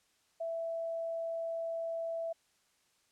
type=tone; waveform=sine; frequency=662 Hz; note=E5; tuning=7 cents sharp; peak=-34 dBFS; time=0.4-2.33 s; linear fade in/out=10 ms; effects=white hiss -72 dBFS RMS until 3.11 s + low-pass 9000 Hz 12 dB/octave